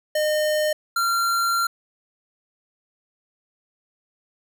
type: tone pair in turn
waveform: square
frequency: 610 / 1375 Hz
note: D#5 / F6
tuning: -34 / -27 cents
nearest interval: octave + major second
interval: 1407 cents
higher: second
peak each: -20 dBFS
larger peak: neither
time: 0.15-0.73 / 0.96-1.67 s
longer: second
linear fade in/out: 5 ms
effects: none